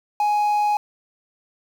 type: tone with quantisation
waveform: triangle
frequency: 834 Hz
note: G#5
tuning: 7 cents sharp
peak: -15 dBFS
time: 0.2-0.77 s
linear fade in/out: 2 ms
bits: 7
effects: none